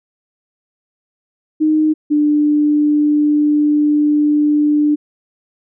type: tone pair in turn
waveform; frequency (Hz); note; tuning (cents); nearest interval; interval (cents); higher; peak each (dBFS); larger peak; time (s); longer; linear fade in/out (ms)
sine; 309.4 / 297.2; D#4 / D4; -10 / +21; minor second; 69; first; -10; neither; 1.6-1.94 / 2.1-4.96; second; 20
effects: none